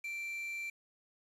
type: tone with quantisation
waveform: triangle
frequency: 2349 Hz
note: D7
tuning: in tune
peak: -36 dBFS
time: 0.04-0.7 s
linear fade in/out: 5 ms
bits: 9
effects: resampled to 32000 Hz